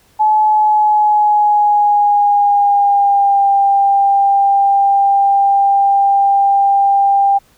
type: tone with pitch glide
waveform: sine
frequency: 857 to 795 Hz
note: A5 to G5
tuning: -46 to +24 cents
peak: -8 dBFS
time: 0.19-7.39 s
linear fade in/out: 20 ms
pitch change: -130 cents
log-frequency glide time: 0.42-3.49 s
effects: pink hiss -52 dBFS RMS until 7.57 s